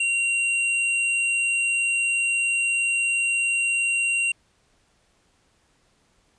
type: tone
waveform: square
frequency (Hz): 2757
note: F7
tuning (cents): -23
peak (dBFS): -21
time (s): 0-4.32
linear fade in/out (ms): 5
effects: pink hiss -64 dBFS RMS until 6.38 s + resampled to 22050 Hz